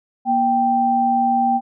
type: tone pair together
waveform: sine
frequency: 238.3 / 784 Hz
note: A#3 / G5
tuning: +38 / 0 cents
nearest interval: octave + major sixth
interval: 2062 cents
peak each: -21 / -15 dBFS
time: 0.25-1.61 s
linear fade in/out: 50 ms
effects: none